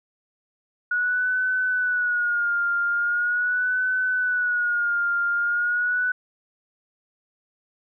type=tone with vibrato; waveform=sine; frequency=1454 Hz; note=F#6; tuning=31 cents flat; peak=-20 dBFS; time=0.91-6.12 s; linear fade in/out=5 ms; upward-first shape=sine; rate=0.41 Hz; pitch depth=65 cents each way; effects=none